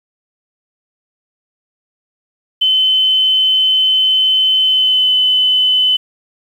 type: tone with pitch glide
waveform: sine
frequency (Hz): 3053 to 3023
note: G7 to F#7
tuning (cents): -46 to +36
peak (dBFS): -9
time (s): 2.61-5.97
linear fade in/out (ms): 10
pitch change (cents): -18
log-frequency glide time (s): 4.64-5.14
effects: 7-bit